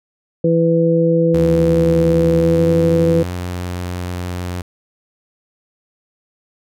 harmonic tone, 166.2 Hz, E3, 15 cents sharp, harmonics 1 / 2 / 3, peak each -15 / -18 / -14 dBFS, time 0.44-3.23 s, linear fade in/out 5 ms
sawtooth tone with pitch glide, 77.78 to 89.35 Hz, D#2 to F2, 0 to +40 cents, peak -18 dBFS, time 1.34-4.62 s, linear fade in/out 5 ms, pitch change +240 cents, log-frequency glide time 2.39-2.61 s
effects none

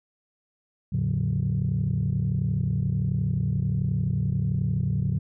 sine tone cluster, 80.8 / 108.1 / 139.5 / 180.9 Hz, E2 / A2 / C#3 / F#3, -34 / -30 / +11 / -39 cents, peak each -32 / -26 / -25 / -28 dBFS, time 0.92-5.19 s, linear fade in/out 10 ms, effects tanh soft clip ceiling -16 dBFS

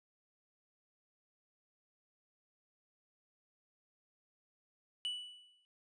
triangle tone with exponential decay, 2960 Hz, F#7, in tune, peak -32 dBFS, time 5.05-5.65 s, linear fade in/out 0 ms, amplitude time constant 130 ms, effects resampled to 22050 Hz

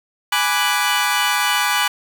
20% pulse chord, G# half-diminished seventh, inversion none, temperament equal, 830.6 / 987.8 / 1174.7 / 1480 Hz, G#5 / B5 / D6 / F#6, 0 / 0 / 0 / 0 cents, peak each -17 dBFS, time 0.32-1.88 s, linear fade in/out 5 ms, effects none

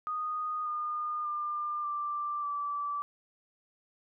sine tone with pitch steps, 1237 / 1217.2 / 1197.6 / 1178.4 / 1159.5 Hz, D#6 / D#6 / D6 / D6 / D6, -10 / -38 / +33 / +6 / -22 cents, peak -31 dBFS, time 0.07-3.02 s, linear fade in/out 0 ms, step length 590 ms, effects none

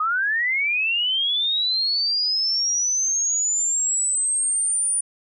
sine linear sweep, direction up, 1221 to 9500 Hz, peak -19 dBFS, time 0-5.01 s, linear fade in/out 5 ms, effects none

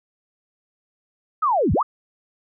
sine linear two-way sweep, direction down then up, 1318.5 to 56.9 to 1318.5 Hz, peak -16 dBFS, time 1.42-1.83 s, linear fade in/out 10 ms, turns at 1.73 s, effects none

